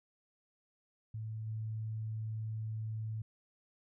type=tone with level steps; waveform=sine; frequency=109.8 Hz; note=A2; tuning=3 cents flat; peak=-38 / -36 dBFS; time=1.14-3.22 s; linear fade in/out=5 ms; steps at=1.46 s; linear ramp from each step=20 ms; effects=none